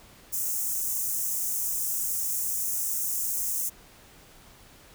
white high-pass noise, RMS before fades -29 dBFS, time 0.32-3.7 s, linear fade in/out 20 ms, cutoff 6100 Hz, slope 48 dB/octave, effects pink hiss -53 dBFS RMS until 4.94 s

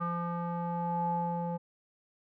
square tone with low-pass filter sweep, 172 Hz, F3, 26 cents flat, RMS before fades -33 dBFS, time 0-1.58 s, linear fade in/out 20 ms, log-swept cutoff 1200 to 740 Hz, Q 8.6, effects none

